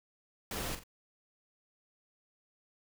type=noise with echo; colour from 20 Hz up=pink; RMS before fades=-38 dBFS; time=0.51-0.75 s; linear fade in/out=2 ms; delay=43 ms; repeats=2; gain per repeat=-9 dB; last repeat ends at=0.836 s; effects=none

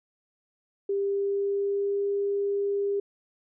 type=tone with pitch glide; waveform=sine; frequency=397.7 to 401.6 Hz; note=G4 to G4; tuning=+25 to +42 cents; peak=-24 dBFS; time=0.89-3 s; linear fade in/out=5 ms; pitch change=+17 cents; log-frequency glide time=1-2.06 s; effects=none

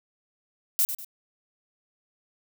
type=noise with echo; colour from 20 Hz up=violet; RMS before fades=-22 dBFS; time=0.79-0.85 s; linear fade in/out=0 ms; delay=98 ms; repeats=2; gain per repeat=-9 dB; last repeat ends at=1.046 s; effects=none

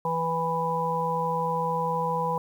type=harmonic tone; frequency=164.81 Hz; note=E3; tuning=in tune; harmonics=1 / 3 / 5 / 6; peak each=-32 / -30 / -32 / -27 dBFS; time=0.05-2.38 s; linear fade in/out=2 ms; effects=9-bit

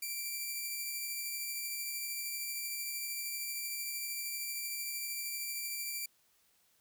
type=tone with tremolo; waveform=5% pulse; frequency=2349 Hz; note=D7; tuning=in tune; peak=-26 dBFS; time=0.02-6.06 s; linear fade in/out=5 ms; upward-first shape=triangle; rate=13 Hz; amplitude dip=25%; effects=white hiss -71 dBFS RMS until 6.8 s

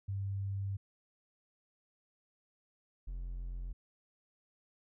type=tone pair in turn; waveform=sine / triangle; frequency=98.4 / 43.83 Hz; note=G2 / F1; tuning=+7 / +7 cents; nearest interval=octave + major second; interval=1400 cents; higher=first; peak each=-34 / -36 dBFS; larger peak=first; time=0.08-0.77 / 3.07-3.73 s; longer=first; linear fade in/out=10 ms; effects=none

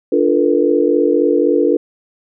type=chord; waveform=sine; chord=B half-diminished seventh; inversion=first; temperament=equal with one note detuned; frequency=293.7 / 349.2 / 440 / 483.7 Hz; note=D4 / F4 / A4 / B4; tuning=0 / 0 / 0 / -36 cents; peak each=-16 dBFS; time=0.12-1.77 s; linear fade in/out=5 ms; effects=none

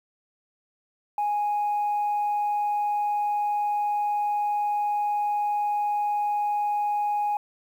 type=tone; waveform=sine; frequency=829 Hz; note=G#5; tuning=3 cents flat; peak=-21 dBFS; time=1.18-7.37 s; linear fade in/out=2 ms; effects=tanh soft clip ceiling -20 dBFS + 9-bit

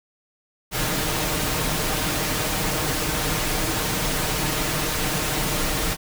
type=noise with comb filter; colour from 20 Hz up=pink; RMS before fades=-24 dBFS; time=0.71-5.97 s; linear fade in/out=50 ms; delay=6.5 ms; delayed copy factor=+0.55; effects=none

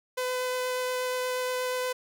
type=tone with vibrato; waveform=sawtooth; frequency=505 Hz; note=B4; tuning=39 cents sharp; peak=-24 dBFS; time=0.17-1.93 s; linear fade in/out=10 ms; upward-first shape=triangle; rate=8.4 Hz; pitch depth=9 cents each way; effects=none

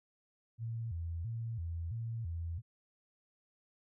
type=tone with vibrato; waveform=sine; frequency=98 Hz; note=G2; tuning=in tune; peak=-36 dBFS; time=0.58-2.62 s; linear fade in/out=50 ms; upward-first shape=square; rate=1.5 Hz; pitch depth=270 cents each way; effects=none

